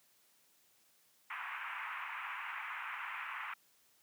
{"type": "band-pass noise", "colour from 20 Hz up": "pink", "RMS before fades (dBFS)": -43, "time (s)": [1.3, 3.54], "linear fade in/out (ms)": 5, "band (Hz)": [920, 2600], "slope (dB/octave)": 48, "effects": ["white hiss -70 dBFS RMS until 4.02 s", "high-pass 100 Hz 12 dB/octave"]}